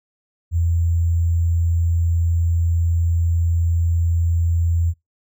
sine tone with sample-and-hold, 84.2 Hz, E2, 37 cents sharp, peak -15 dBFS, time 0.51-4.94 s, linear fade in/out 50 ms, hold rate 7350 Hz, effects noise-tail reverb RT60 0.2 s tail -26 dB re dry

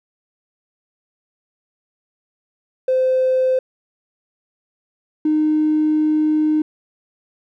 triangle tone pair in turn, 517 / 307.4 Hz, C5 / D#4, -21 / -21 cents, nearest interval major sixth, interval 900 cents, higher first, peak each -10 dBFS, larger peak neither, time 2.88-3.59 / 5.25-6.62 s, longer second, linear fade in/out 5 ms, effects tanh soft clip ceiling -11 dBFS

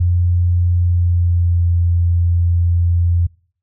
sine tone with pitch glide, 87.9 to 86.24 Hz, F2 to F2, +12 to -21 cents, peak -11 dBFS, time 0-3.27 s, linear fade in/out 10 ms, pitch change -33 cents, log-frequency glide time 0.77-1.66 s, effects noise-tail reverb RT60 0.5 s tail -26 dB re dry

